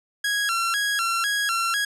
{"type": "tone with vibrato", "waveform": "sawtooth", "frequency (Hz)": 1500, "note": "F#6", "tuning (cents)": 23, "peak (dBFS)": -18, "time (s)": [0.24, 1.85], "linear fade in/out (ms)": 5, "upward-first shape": "square", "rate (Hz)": 2, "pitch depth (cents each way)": 170, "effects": ["low-pass 12000 Hz 12 dB/octave"]}